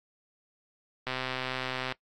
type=click train; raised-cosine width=0.3 ms; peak=-16 dBFS; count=111; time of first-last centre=1.07-1.923 s; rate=129 Hz; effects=noise-tail reverb RT60 0.1 s tail -21 dB re dry + AAC 64 kbps